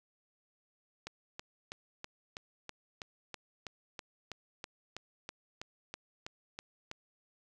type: click train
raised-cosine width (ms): 0.2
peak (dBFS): -24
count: 19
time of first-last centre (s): 1.07-6.914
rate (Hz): 3.08
effects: none